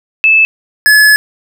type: tone pair in turn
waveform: sine / square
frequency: 2620 / 1708.1 Hz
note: E7 / G#6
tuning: -11 / +48 cents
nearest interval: perfect fifth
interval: 741 cents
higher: first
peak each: -4 dBFS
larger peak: neither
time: 0.24-0.45 / 0.86-1.16 s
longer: second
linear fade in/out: 0 ms
effects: none